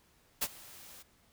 white noise with ADSR envelope, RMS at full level -30 dBFS, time 0.41-1.03 s, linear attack 16 ms, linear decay 48 ms, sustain -22 dB, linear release 14 ms, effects pink hiss -67 dBFS RMS until 1.32 s

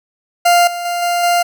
40% pulse tone with level steps, 698.5 Hz, F5, in tune, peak -7 / -20 / -16 / -13 / -10 dBFS, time 0.45-1.43 s, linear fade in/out 10 ms, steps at 0.67 / 0.85 / 1.02 / 1.23 s, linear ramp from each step 5 ms, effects none

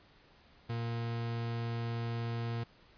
40% pulse tone, 116.54 Hz, A#2, in tune, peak -33 dBFS, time 0.69-2.64 s, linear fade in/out 10 ms, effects pink hiss -62 dBFS RMS until 2.97 s + resampled to 11025 Hz

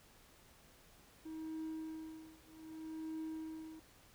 triangle tone with tremolo, 317.5 Hz, D#4, 35 cents sharp, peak -37 dBFS, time 1.25-3.8 s, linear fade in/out 10 ms, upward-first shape triangle, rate 0.64 Hz, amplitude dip 100%, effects tanh soft clip ceiling -34 dBFS + pink hiss -64 dBFS RMS until 4.14 s

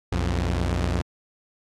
sawtooth tone pair together, 61.6 / 87.9 Hz, B1 / F2, -4 / +12 cents, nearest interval tritone, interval 616 cents, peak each -21 dBFS, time 0.12-1.02 s, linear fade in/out 5 ms, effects low-pass 7000 Hz 12 dB/octave + AAC 64 kbps

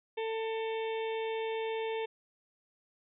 harmonic tone, 446.3 Hz, A4, 25 cents sharp, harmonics 1 / 2 / 4 / 5 / 6 / 7 / 8, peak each -33 / -40 / -49 / -46 / -48 / -52 / -50 dBFS, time 0.17-2.06 s, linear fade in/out 10 ms, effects none

